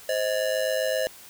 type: ring-modulated tone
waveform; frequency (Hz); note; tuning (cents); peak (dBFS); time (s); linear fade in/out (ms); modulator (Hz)
square; 577; D5; -31; -21; 0.09-1.07; 0; 53.8
effects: white hiss -47 dBFS RMS until 1.29 s